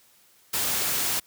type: noise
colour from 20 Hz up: white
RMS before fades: -26 dBFS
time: 0.53-1.2 s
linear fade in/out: 10 ms
effects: white hiss -59 dBFS RMS until 1.26 s + high-pass 60 Hz 12 dB/octave